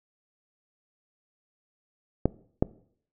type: clicks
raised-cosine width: 2 ms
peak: -7 dBFS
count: 2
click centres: 2.256 / 2.625 s
effects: noise-tail reverb RT60 0.6 s tail -21 dB re dry